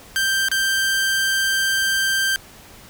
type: tone with dropouts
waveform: sawtooth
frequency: 1571 Hz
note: G6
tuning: 3 cents sharp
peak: -14 dBFS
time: 0.16-2.36 s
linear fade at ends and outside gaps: 0 ms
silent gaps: 0.485-0.515 s
effects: pink hiss -44 dBFS RMS until 2.89 s